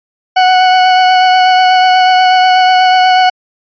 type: tone with vibrato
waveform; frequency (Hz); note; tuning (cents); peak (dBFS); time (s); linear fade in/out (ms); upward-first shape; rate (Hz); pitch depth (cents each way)
40% pulse; 740; F#5; 0; -4; 0.36-3.3; 10; sine; 8.2; 13
effects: resampled to 11025 Hz